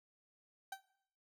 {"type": "tone with exponential decay", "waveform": "30% pulse", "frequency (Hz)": 774, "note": "G5", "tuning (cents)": -22, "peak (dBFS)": -36, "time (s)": [0.72, 0.82], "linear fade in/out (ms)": 5, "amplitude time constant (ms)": 20, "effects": ["noise-tail reverb RT60 0.7 s tail -19 dB re dry"]}